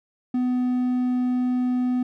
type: tone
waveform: triangle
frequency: 250.1 Hz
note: B3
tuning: 22 cents sharp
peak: -18 dBFS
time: 0.34-2.03 s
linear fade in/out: 5 ms
effects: none